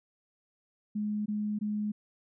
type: tone bursts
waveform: sine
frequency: 210 Hz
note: G#3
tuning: 19 cents sharp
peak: -29 dBFS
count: 3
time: 0.95-1.92 s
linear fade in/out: 10 ms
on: 310 ms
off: 20 ms
effects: none